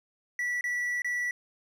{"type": "tone with dropouts", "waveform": "triangle", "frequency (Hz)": 1953, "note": "B6", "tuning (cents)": -20, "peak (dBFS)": -26, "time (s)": [0.39, 1.31], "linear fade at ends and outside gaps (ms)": 2, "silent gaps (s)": [[0.61, 0.64], [1.02, 1.045]], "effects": []}